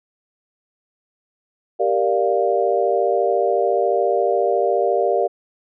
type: chord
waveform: sine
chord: G minor seventh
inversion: none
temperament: equal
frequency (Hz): 392 / 466.2 / 587.3 / 698.5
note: G4 / Bb4 / D5 / F5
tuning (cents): 0 / 0 / 0 / 0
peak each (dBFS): -21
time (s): 1.79-5.28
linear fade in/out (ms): 20
effects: none